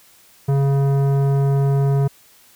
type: tone with tanh clipping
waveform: triangle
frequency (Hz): 138.59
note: C#3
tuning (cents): 0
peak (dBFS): -16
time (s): 0.48-2.08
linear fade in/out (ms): 10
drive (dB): 18
effects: white hiss -51 dBFS RMS until 2.55 s